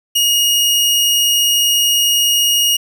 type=tone; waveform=sawtooth; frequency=2871 Hz; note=F7; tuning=47 cents sharp; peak=-8 dBFS; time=0.15-2.77 s; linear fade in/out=10 ms; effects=none